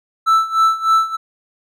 triangle tone with tremolo, 1321 Hz, E6, 3 cents sharp, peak -7 dBFS, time 0.26-1.17 s, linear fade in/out 20 ms, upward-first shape sine, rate 3.3 Hz, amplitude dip 85%, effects none

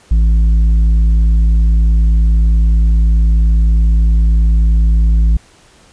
sine tone with tanh clipping, 54.8 Hz, A1, 6 cents flat, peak -8 dBFS, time 0.11-5.37 s, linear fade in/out 5 ms, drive 6 dB, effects pink hiss -46 dBFS RMS until 5.92 s + resampled to 22050 Hz

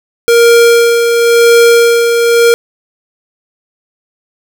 square tone with tremolo, 468.3 Hz, A#4, 8 cents sharp, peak -3 dBFS, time 0.28-2.54 s, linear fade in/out 0 ms, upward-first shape sine, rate 0.95 Hz, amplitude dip 45%, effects none

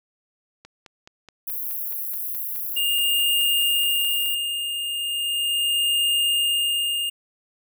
click train, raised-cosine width 0.2 ms, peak -26 dBFS, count 18, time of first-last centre 0.65-4.259 s, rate 4.71 Hz
white high-pass noise, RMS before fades -29 dBFS, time 1.47-4.35 s, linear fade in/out 5 ms, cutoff 11000 Hz, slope 96 dB/octave
square tone with tremolo, 2824 Hz, F7, 19 cents sharp, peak -19 dBFS, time 2.76-7.1 s, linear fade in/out 10 ms, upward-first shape sine, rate 0.37 Hz, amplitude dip 55%
effects none

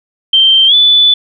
sine tone with pitch glide, 3136 to 3480 Hz, G7 to A7, 0 to -20 cents, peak -4 dBFS, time 0.33-1.14 s, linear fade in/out 5 ms, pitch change +180 cents, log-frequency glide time 0.67-0.74 s, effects none

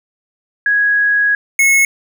sine / square tone pair in turn, 1661.2 / 2184 Hz, G#6 / C#7, 0 / -26 cents, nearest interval perfect fourth, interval 474 cents, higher second, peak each -10 / -9 dBFS, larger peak second, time 0.66-1.35 / 1.59-1.85 s, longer first, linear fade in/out 2 ms, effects none

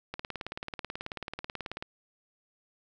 click train, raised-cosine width 0.3 ms, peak -20 dBFS, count 32, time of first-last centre 0.14-1.825 s, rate 18.4 Hz, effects none

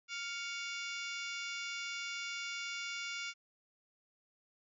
harmonic tone with a mistuned harmonic, 698.5 Hz, F5, in tune, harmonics 2 / 3 / 4 / 5 / 6 / 7 / 8 / 9 / 10, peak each -45 / -43 / -46 / -49 / -54 / -50 / -50 / -58 / -53 dBFS, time 0.08-3.34 s, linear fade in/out 50 ms, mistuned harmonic 3, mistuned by +110 cents, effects none

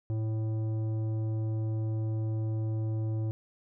sine tone with tanh clipping, 110 Hz, A2, in tune, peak -30 dBFS, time 0.1-3.31 s, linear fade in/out 0 ms, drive 11 dB, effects none

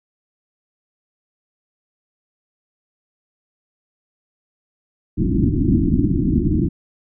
white low-pass noise, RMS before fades -17 dBFS, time 5.17-6.69 s, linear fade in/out 20 ms, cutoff 340 Hz, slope 96 dB/octave, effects none

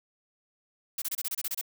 blue noise bursts, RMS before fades -32 dBFS, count 10, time 0.98-1.613 s, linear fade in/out 5 ms, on 39 ms, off 27 ms, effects none

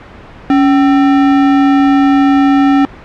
sine tone with sample-and-hold, 279.1 Hz, C#4, 12 cents sharp, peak -5 dBFS, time 0.5-2.85 s, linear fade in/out 0 ms, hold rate 1050 Hz, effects pink hiss -33 dBFS RMS until 3.04 s + low-pass 2000 Hz 12 dB/octave

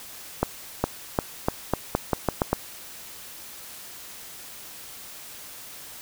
accelerating click train, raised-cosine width 1 ms, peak -6 dBFS, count 10, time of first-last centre 0.43-2.53 s, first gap 410 ms, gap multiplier 0.85, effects white hiss -42 dBFS RMS until 6.01 s

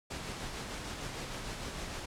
pink noise with tremolo, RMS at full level -39 dBFS, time 0.1-2.06 s, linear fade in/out 10 ms, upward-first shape sine, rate 6.6 Hz, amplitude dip 30%, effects low-pass 8000 Hz 12 dB/octave

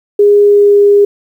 sine tone with pitch glide, 410 to 406.7 Hz, G#4 to G#4, -22 to -36 cents, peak -3 dBFS, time 0.19-1.05 s, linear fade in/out 5 ms, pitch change -14 cents, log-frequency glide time 0.41-0.8 s, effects 7-bit

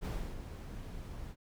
brown noise with ADSR envelope, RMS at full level -35 dBFS, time 0.01-1.36 s, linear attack 39 ms, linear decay 300 ms, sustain -9 dB, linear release 62 ms, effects none

